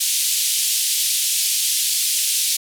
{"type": "band-pass noise", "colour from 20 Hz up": "white", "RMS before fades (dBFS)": -20, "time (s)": [0, 2.57], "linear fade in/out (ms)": 10, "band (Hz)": [2900, 12000], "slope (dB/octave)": 24, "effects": []}